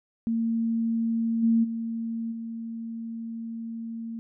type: tone with level steps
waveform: sine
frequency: 228.2 Hz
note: A#3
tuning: 37 cents flat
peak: -23 / -18 / -28 / -32 dBFS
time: 0.27-4.19 s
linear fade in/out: 0 ms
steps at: 1.42 / 1.63 / 2.31 s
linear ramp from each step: 20 ms
effects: none